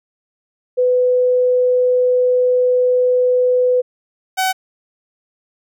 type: tone pair in turn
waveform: sine / sawtooth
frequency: 499.9 / 754.6 Hz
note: B4 / F#5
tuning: +21 / +34 cents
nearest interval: perfect fifth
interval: 713 cents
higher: second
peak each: -11 dBFS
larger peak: neither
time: 0.77-3.82 / 4.37-4.53 s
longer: first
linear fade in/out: 20 ms
effects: none